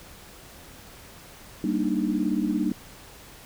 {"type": "chord", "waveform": "sine", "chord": "Eb major seventh", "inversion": "first", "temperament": "equal", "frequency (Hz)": [196, 233.1, 293.7, 311.1], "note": ["G3", "Bb3", "D4", "Eb4"], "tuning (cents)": [0, 0, 0, 0], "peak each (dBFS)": -28, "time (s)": [1.64, 2.72], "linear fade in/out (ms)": 2, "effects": ["pink hiss -47 dBFS RMS until 3.45 s"]}